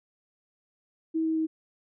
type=tone with pitch steps; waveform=sine; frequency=322.1 / 320.1 / 318 Hz; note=E4 / D#4 / D#4; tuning=-40 / +49 / +38 cents; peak=-24 dBFS; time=1.14-1.47 s; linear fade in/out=20 ms; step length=110 ms; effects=none